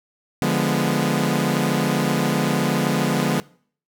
sawtooth chord, D diminished seventh, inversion none, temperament equal, 146.83 / 174.61 / 207.7 / 246.9 Hz, D3 / F3 / Ab3 / Cb4, 0 / 0 / 0 / 0 cents, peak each -20 dBFS, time 0.42-3.4 s, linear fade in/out 0 ms, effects noise-tail reverb RT60 0.5 s tail -22 dB re dry

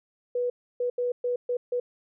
sine tone bursts at uneven times, 490 Hz, B4, 14 cents flat, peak -24 dBFS, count 6, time 0.35-0.5 / 0.8-0.9 / 0.98-1.12 / 1.24-1.36 / 1.49-1.57 / 1.72-1.8 s, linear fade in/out 5 ms, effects none

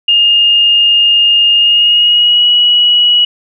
sine tone with pitch glide, 2832 to 2920 Hz, F7 to F#7, +23 to -24 cents, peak -5 dBFS, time 0.08-3.25 s, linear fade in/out 5 ms, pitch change +53 cents, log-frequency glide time 1.56-2.47 s, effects none

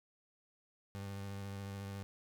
30% pulse tone with vibrato, 99 Hz, G2, 18 cents sharp, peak -39 dBFS, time 0.95-2.03 s, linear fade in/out 0 ms, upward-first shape sine, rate 14 Hz, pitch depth 20 cents each way, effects 11-bit

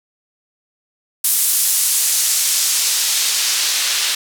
white noise with band-pass filter sweep, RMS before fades -17 dBFS, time 1.24-4.15 s, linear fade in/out 5 ms, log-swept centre 11000 to 3600 Hz, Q 0.86, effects none

